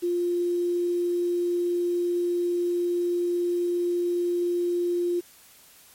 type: tone with quantisation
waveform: sine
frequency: 350 Hz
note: F4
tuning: 4 cents sharp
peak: -22 dBFS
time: 0.02-5.21 s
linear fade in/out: 20 ms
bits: 8
effects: white hiss -53 dBFS RMS until 5.94 s + MP3 64 kbps